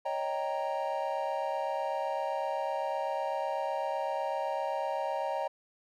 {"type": "chord", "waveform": "triangle", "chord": "Eb dominant seventh", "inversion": "third", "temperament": "equal", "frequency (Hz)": [554.4, 622.3, 784, 932.3], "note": ["Db5", "Eb5", "G5", "Bb5"], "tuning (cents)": [0, 0, 0, 0], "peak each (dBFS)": -34, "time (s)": [0.05, 5.48], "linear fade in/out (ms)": 10, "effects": []}